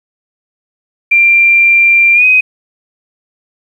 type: tone with pitch glide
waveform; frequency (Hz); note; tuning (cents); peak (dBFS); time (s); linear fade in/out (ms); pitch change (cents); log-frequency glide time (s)
sine; 2373 to 2513; D7 to D#7; +17 to +17; -4; 1.11-2.41; 10; +100; 2.14-2.25
effects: 7-bit